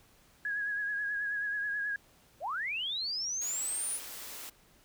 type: tone with vibrato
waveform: sine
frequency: 1661.2 Hz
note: G#6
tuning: in tune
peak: -31 dBFS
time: 0.45-1.96 s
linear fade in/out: 2 ms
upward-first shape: triangle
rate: 9.3 Hz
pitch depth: 47 cents each way
type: linear sweep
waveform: sine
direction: up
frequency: 493.9 to 9990 Hz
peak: -32 dBFS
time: 2.4-4 s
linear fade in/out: 50 ms
type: high-pass noise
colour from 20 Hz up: white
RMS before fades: -44 dBFS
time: 3.41-4.5 s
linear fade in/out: 10 ms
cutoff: 230 Hz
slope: 48 dB/octave
effects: pink hiss -63 dBFS RMS until 4.84 s

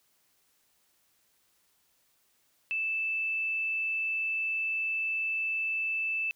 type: tone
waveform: sine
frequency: 2637 Hz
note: E7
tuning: in tune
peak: -28 dBFS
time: 2.71-6.31 s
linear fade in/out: 0 ms
effects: white hiss -70 dBFS RMS until 6.35 s

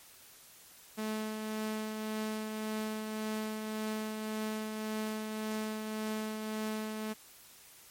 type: tone with tremolo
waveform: sawtooth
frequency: 216.5 Hz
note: A3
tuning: 28 cents flat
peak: -29 dBFS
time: 0.97-7.14 s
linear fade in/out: 20 ms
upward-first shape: triangle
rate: 1.8 Hz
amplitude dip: 40%
effects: white hiss -56 dBFS RMS until 7.9 s + MP3 64 kbps

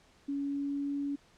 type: tone with pitch glide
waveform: sine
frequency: 281.1 to 283.2 Hz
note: C#4 to C#4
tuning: +24 to +37 cents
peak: -31 dBFS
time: 0.28-1.16 s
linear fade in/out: 10 ms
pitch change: +13 cents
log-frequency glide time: 0.39-0.93 s
effects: pink hiss -63 dBFS RMS until 1.37 s + low-pass 7000 Hz 12 dB/octave

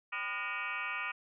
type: tone with frequency modulation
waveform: sine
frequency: 1864.7 Hz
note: A#6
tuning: in tune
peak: -34 dBFS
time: 0.12-1.12 s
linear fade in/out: 10 ms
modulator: 216 Hz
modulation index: 3.8
effects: none

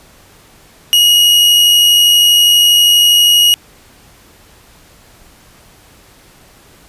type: tone with amplitude modulation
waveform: 40% pulse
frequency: 2889 Hz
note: F#7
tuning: 42 cents flat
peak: -4 dBFS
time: 0.93-3.54 s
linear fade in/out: 0 ms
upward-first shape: sine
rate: 92.4 Hz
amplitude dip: 25%
effects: pink hiss -44 dBFS RMS until 6.88 s + resampled to 32000 Hz

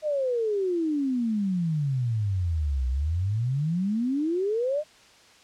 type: exponential two-way sweep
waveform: sine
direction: down then up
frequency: 626 to 61.9 to 626 Hz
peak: -23 dBFS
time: 0.02-4.84 s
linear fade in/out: 50 ms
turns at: 2.88 s
effects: white hiss -54 dBFS RMS until 5.43 s + low-pass 6000 Hz 12 dB/octave

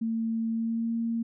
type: tone with pitch glide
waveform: sine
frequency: 226 to 230 Hz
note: A3 to A#3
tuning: +47 to -23 cents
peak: -26 dBFS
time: 0.01-1.23 s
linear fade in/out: 10 ms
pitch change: +30 cents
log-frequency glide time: 0.49-0.94 s
effects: none

